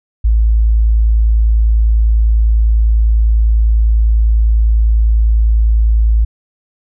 sine tone, 55 Hz, A1, in tune, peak -7 dBFS, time 0.24-6.25 s, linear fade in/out 10 ms, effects none

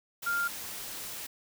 sine tone in noise, 1396.9 Hz, F6, in tune, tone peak -27 dBFS, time 0.26-0.48 s, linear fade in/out 10 ms, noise white, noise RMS -40 dBFS, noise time 0.22-1.27 s, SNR +10 dB, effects none

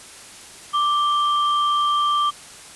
sine tone pair together, 1174.7 / 3169 Hz, D6 / G7, 0 / +18 cents, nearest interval octave + perfect fourth, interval 1718 cents, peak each -17 / -26 dBFS, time 0.73-2.31 s, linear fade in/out 20 ms, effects white hiss -41 dBFS RMS until 2.75 s + resampled to 24000 Hz

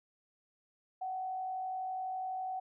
sine tone with frequency modulation, 750 Hz, F#5, 23 cents sharp, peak -35 dBFS, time 1.01-2.6 s, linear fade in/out 10 ms, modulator 52 Hz, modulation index 0.26, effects none

